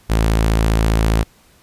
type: tone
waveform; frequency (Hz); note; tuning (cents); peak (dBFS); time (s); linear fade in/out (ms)
sawtooth; 54.9; A1; -3; -9; 0.09-1.24; 20
effects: pink hiss -52 dBFS RMS until 1.62 s + resampled to 32000 Hz